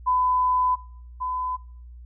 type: tone pair in turn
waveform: sine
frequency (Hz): 1005 / 1009.1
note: B5 / B5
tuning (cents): +30 / +37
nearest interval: unison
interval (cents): 7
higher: second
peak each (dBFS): -18 / -25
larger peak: first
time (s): 0.06-0.76 / 1.2-1.57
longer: first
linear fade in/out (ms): 20
effects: noise-tail reverb RT60 0.6 s tail -23 dB re dry + added 60 Hz sine -40 dBFS peak until 2.05 s